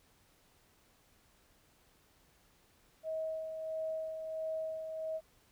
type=tone with tremolo; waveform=sine; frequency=637 Hz; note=D#5; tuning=41 cents sharp; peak=-34 dBFS; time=3.03-5.21 s; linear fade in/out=50 ms; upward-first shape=sine; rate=1.5 Hz; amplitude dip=45%; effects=pink hiss -68 dBFS RMS until 5.51 s